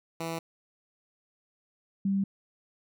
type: tone pair in turn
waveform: 10% pulse / sine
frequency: 164.81 / 195.99 Hz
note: E3 / G3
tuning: 0 / 0 cents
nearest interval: minor third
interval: 300 cents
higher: second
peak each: -24 dBFS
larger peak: neither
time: 0.2-0.39 / 2.05-2.24 s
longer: neither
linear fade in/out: 5 ms
effects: none